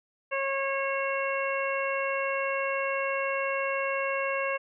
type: harmonic tone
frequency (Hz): 546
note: C#5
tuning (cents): -26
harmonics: 1 / 2 / 3 / 4 / 5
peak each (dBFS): -30 / -33 / -35 / -35 / -35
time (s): 0.31-4.58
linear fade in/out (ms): 20
effects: none